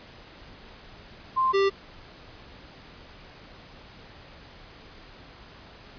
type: tone pair in turn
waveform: sine / square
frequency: 1046.5 / 393 Hz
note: C6 / G4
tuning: 0 / +4 cents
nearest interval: octave + perfect fourth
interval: 1696 cents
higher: first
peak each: -20 dBFS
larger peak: neither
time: 1.36-1.53 / 1.53-1.7 s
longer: neither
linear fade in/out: 20 ms
effects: pink hiss -48 dBFS RMS until 5.98 s + resampled to 11025 Hz